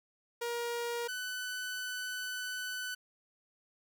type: tone pair in turn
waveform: sawtooth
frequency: 473.4 / 1499.3 Hz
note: A#4 / F#6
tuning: +27 / +22 cents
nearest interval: octave + minor sixth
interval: 1995 cents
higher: second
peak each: -30 / -33 dBFS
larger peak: first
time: 0.41-1.08 / 1.08-2.95 s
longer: second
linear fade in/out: 10 ms
effects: 11-bit